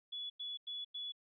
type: tone bursts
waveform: sine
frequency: 3412 Hz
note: G#7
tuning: 46 cents sharp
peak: -40 dBFS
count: 4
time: 0.12-1.122 s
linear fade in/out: 10 ms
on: 180 ms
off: 94 ms
effects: none